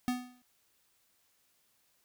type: tone with exponential decay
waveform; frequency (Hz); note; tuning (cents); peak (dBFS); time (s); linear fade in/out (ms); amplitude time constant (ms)
square; 248.6; B3; +12; -27; 0.08-0.42; 0; 72
effects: white hiss -72 dBFS RMS until 2.04 s